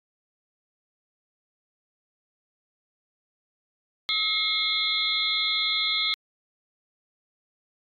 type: tone cluster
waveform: sine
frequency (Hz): 1280 / 2152 / 3357 / 3618 / 4073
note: D#6 / C7 / G#7 / A7 / C8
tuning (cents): +49 / +48 / +18 / +48 / -47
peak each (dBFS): -37 / -29 / -28 / -29 / -28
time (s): 4.09-6.14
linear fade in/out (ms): 0
effects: AAC 48 kbps